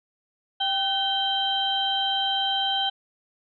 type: harmonic tone with a mistuned harmonic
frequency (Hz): 784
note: G5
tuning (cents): 0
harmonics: 1 / 2 / 4 / 5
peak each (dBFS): -27 / -35 / -24 / -34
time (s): 0.6-2.9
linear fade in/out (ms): 10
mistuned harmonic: 2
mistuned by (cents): -50
effects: none